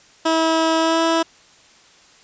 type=tone with pitch glide; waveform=15% pulse; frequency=323.6 to 328.5 Hz; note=E4 to E4; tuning=-32 to -6 cents; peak=-9 dBFS; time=0.25-1.23 s; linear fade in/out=10 ms; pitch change=+26 cents; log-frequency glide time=0.78-1.01 s; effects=white hiss -50 dBFS RMS until 2.23 s + resampled to 16000 Hz